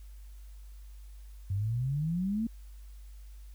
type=exponential sweep; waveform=sine; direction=up; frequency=93.7 to 233.1 Hz; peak=-28 dBFS; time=1.5-2.47 s; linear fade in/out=5 ms; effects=added 50 Hz sine -45 dBFS peak until 3.54 s + white hiss -65 dBFS RMS until 3.54 s